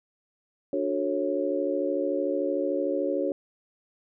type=chord; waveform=sine; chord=D major seventh; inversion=none; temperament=just; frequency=293.7 / 367.1 / 440.5 / 550.6 Hz; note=D4 / F#4 / A4 / C#5; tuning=0 / -14 / +2 / -12 cents; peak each=-30 / -30 / -33 / -28 dBFS; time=0.73-3.32 s; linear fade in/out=2 ms; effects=none